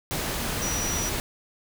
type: tone in noise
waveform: sine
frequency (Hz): 5840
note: F#8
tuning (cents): -24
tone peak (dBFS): -29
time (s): 0.62-1.09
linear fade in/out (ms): 0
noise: pink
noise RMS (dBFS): -29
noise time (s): 0.11-1.2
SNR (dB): -3
effects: none